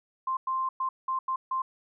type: tone bursts at uneven times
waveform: sine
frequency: 1050 Hz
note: C6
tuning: 6 cents sharp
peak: -26 dBFS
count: 6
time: 0.27-0.37 / 0.47-0.69 / 0.8-0.89 / 1.08-1.19 / 1.28-1.36 / 1.51-1.62 s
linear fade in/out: 5 ms
effects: none